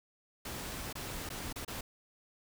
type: noise with dropouts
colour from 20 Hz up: pink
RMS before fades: -41 dBFS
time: 0.45-1.81 s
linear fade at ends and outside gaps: 5 ms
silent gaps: 0.928-0.953 / 1.291-1.301 / 1.528-1.558 / 1.649-1.678 s
effects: none